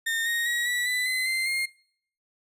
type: tone with pitch steps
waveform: 35% pulse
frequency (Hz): 1825 / 1865.5 / 1906.9 / 1949.2 / 1992.5 / 2037 / 2082 / 2128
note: A#6 / A#6 / A#6 / B6 / B6 / C7 / C7 / C7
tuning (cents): -37 / +1 / +39 / -23 / +15 / -47 / -9 / +29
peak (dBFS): -23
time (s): 0.06-1.66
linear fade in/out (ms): 10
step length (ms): 200
effects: noise-tail reverb RT60 0.6 s tail -22 dB re dry + resampled to 32000 Hz